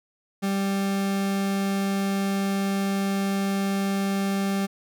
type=tone; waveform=40% pulse; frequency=196.4 Hz; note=G3; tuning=4 cents sharp; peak=-22 dBFS; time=0.42-4.67 s; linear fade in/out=20 ms; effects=none